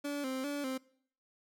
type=tone with vibrato; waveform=30% pulse; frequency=274.3 Hz; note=C#4; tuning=18 cents flat; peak=-32 dBFS; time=0.04-0.78 s; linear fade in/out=10 ms; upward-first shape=square; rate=2.5 Hz; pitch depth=82 cents each way; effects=noise-tail reverb RT60 0.6 s tail -23 dB re dry